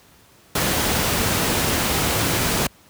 pink noise, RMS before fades -20 dBFS, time 0.55-2.67 s, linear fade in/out 5 ms, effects pink hiss -52 dBFS RMS until 2.89 s + high-pass 60 Hz 12 dB/octave

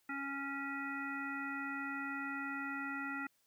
harmonic tone, 277.2 Hz, C#4, in tune, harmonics 1 / 3 / 5 / 7 / 9, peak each -43 / -49 / -42 / -44 / -50 dBFS, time 0.09-3.27 s, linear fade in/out 5 ms, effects white hiss -75 dBFS RMS until 3.46 s

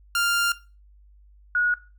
sawtooth / sine tone pair in turn, 1396.9 / 1453.4 Hz, F6 / F#6, 0 / -31 cents, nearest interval minor second, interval 69 cents, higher second, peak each -17 / -19 dBFS, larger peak first, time 0.15-0.52 / 1.55-1.74 s, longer first, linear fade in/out 2 ms, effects noise-tail reverb RT60 0.3 s tail -17 dB re dry + added 50 Hz sine -50 dBFS peak until 1.98 s

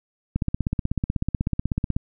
click train, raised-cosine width 5 ms, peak -10 dBFS, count 27, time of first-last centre 0.36-1.965 s, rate 16.2 Hz, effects none

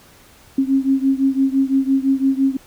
sine beating tone pair, 267.4 / 273.3 Hz, C4 / C#4, +38 / -24 cents, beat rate 5.9 Hz, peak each -16 / -18 dBFS, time 0.58-2.57 s, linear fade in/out 5 ms, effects pink hiss -48 dBFS RMS until 2.66 s

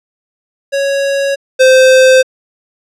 square tone pair in turn, 554.4 / 519.2 Hz, C#5 / C5, 0 / -13 cents, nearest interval minor second, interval 113 cents, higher first, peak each -12 / -4 dBFS, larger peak second, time 0.72-1.36 / 1.59-2.23 s, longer neither, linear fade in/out 20 ms, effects low-pass 8000 Hz 12 dB/octave

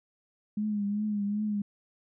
sine tone with vibrato, 207.4 Hz, G#3, 2 cents flat, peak -27 dBFS, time 0.57-1.62 s, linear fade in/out 5 ms, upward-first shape triangle, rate 2.6 Hz, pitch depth 60 cents each way, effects none

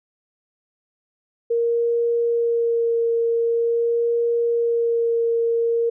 sine tone with vibrato, 466.2 Hz, A#4, in tune, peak -17 dBFS, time 1.5-5.9 s, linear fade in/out 10 ms, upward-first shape sine, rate 0.45 Hz, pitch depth 12 cents each way, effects none

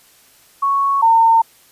sine tone pair in turn, 1108.7 / 909.2 Hz, C#6 / A#5, 0 / -43 cents, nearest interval minor third, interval 343 cents, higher first, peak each -13 / -8 dBFS, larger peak second, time 0.62-1.02 / 1.02-1.42 s, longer neither, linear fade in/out 10 ms, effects white hiss -50 dBFS RMS until 1.71 s + resampled to 32000 Hz

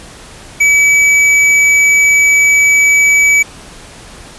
sine tone with hard clipping, 2288 Hz, D7, 46 cents flat, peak -7 dBFS, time 0.6-3.43 s, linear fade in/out 10 ms, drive 15 dB, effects pink hiss -34 dBFS RMS until 4.38 s + resampled to 24000 Hz

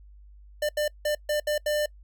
square tone bursts at uneven times, 597 Hz, D5, 28 cents sharp, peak -24 dBFS, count 6, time 0.62-0.69 / 0.77-0.88 / 1.05-1.15 / 1.29-1.4 / 1.47-1.58 / 1.66-1.86 s, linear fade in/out 5 ms, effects noise-tail reverb RT60 0.1 s tail -25 dB re dry + added 50 Hz sine -47 dBFS peak until 2.03 s

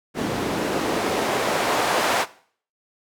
white noise with band-pass filter sweep, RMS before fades -23 dBFS, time 0.14-2.26 s, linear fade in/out 50 ms, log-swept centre 230 to 810 Hz, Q 1, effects noise-tail reverb RT60 0.5 s tail -18 dB re dry

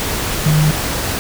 sine tone in noise, 152.7 Hz, D#3, 32 cents flat, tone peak -10 dBFS, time 0.46-0.71 s, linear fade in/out 0 ms, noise pink, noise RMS -20 dBFS, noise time 0-1.19 s, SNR +7 dB, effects none

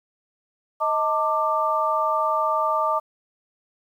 sine tone cluster, 629 / 897 / 1181 Hz, D#5 / A5 / D6, +19 / +33 / +9 cents, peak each -25 / -25 / -22 dBFS, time 0.8-3 s, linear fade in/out 20 ms, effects 9-bit

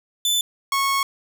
sawtooth tone pair in turn, 3510 / 1099.5 Hz, A7 / C#6, -5 / -14 cents, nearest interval octave + minor sixth, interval 2009 cents, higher first, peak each -15 dBFS, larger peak neither, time 0.25-0.41 / 0.72-1.03 s, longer second, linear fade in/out 2 ms, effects none

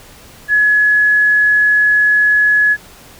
sine tone, 1694 Hz, G#6, 34 cents sharp, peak -8 dBFS, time 0.48-2.77 s, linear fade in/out 50 ms, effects pink hiss -40 dBFS RMS until 3.19 s

